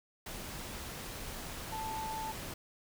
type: tone in noise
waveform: sine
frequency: 880 Hz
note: A5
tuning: in tune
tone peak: -37 dBFS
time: 1.72-2.32 s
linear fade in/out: 5 ms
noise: pink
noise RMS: -43 dBFS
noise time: 0.26-2.54 s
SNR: +3 dB
effects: none